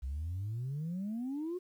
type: exponential sweep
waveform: sine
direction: up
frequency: 62.9 to 372.3 Hz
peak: -33 dBFS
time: 0.02-1.59 s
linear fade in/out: 20 ms
effects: tanh soft clip ceiling -32 dBFS + 11-bit